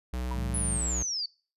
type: tone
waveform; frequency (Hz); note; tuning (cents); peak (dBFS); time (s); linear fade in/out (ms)
square; 62.2; B1; +13; -31; 0.13-1.03; 5
type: tone with exponential decay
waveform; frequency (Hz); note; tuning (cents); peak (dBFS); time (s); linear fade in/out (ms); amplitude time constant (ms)
sine; 966; B5; -39; -32; 0.31-0.42; 5; 22
type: harmonic tone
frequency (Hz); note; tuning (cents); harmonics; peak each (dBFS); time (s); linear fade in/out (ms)
53.1; G#1; +39; 2 / 3 / 4; -36 / -38 / -39; 0.33-0.81; 50
type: linear sweep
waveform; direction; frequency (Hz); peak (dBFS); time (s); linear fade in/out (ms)
sine; down; 10270 to 4435; -29; 0.54-1.26; 5
effects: noise-tail reverb RT60 0.4 s tail -25 dB re dry + resampled to 32000 Hz